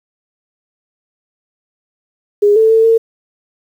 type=tone with pitch steps; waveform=sine; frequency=411.6 / 442.8 / 447.4 / 453.1 Hz; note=G#4 / A4 / A4 / A#4; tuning=-16 / +11 / +29 / -49 cents; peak=-6 dBFS; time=2.42-2.98 s; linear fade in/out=10 ms; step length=140 ms; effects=7-bit